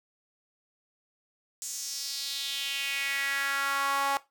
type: tone with high-pass filter sweep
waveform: sawtooth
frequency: 277.2 Hz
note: C#4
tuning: in tune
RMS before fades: -31 dBFS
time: 1.62-4.17 s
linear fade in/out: 0 ms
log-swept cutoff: 7100 to 890 Hz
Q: 3.2
effects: noise-tail reverb RT60 0.2 s tail -17 dB re dry